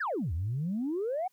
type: exponential two-way sweep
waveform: sine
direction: down then up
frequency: 1864.7 to 76 to 778 Hz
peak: -28 dBFS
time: 0-1.28 s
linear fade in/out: 10 ms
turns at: 0.33 s
effects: tanh soft clip ceiling -25 dBFS + white hiss -72 dBFS RMS until 1.32 s